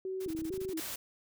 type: tone with vibrato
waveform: sine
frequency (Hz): 348.4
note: F4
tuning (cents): -4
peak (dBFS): -34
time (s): 0.05-0.8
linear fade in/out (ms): 2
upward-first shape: square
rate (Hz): 2.2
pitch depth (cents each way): 140
type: noise bursts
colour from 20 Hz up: white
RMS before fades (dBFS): -50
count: 7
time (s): 0.2-0.739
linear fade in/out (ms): 10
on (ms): 59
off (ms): 21
type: clicks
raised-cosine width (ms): 3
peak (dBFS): -34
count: 12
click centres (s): 0.262 / 0.303 / 0.35 / 0.39 / 0.42 / 0.453 / 0.504 / 0.54 / 0.578 / 0.616 / 0.65 / 0.692
type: noise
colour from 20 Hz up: white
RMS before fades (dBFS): -40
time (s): 0.77-0.96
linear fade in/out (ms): 5
effects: none